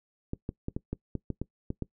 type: clicks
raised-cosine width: 3 ms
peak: -19 dBFS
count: 10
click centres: 0.334 / 0.491 / 0.684 / 0.765 / 0.93 / 1.153 / 1.303 / 1.416 / 1.704 / 1.823 s
effects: noise-tail reverb RT60 0.1 s tail -21 dB re dry